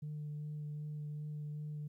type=tone with vibrato; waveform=sine; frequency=149.7 Hz; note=D3; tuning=33 cents sharp; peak=-38 dBFS; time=0.02-1.88 s; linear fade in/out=10 ms; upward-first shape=sine; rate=2.6 Hz; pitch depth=12 cents each way; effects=tanh soft clip ceiling -37 dBFS + 13-bit